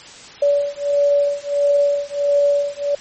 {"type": "beating tone pair", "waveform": "sine", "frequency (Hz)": [572, 573.5], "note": ["D5", "D5"], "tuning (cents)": [-46, -41], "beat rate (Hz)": 1.5, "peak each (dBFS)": -17, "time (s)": [0.42, 2.95], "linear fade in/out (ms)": 5, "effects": ["white hiss -39 dBFS RMS until 3 s", "MP3 32 kbps"]}